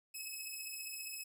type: beating tone pair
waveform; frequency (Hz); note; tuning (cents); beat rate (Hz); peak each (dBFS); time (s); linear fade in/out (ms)
10% pulse; 2570 / 2585; E7 / E7; -45 / -34; 15; -36 / -38; 0.14-1.24; 10
effects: none